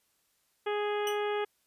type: harmonic tone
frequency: 415.3 Hz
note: G#4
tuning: in tune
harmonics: 1 / 2 / 3 / 4 / 5 / 6 / 7 / 8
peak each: -30 / -36 / -40 / -42 / -44 / -46 / -47 / -48 dBFS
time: 0.66-1.45 s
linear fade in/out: 10 ms
type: tone with exponential decay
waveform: sawtooth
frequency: 2960 Hz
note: F#7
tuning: in tune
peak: -28 dBFS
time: 1.07-1.21 s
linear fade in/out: 2 ms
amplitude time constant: 29 ms
effects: white hiss -73 dBFS RMS until 1.66 s + resampled to 32000 Hz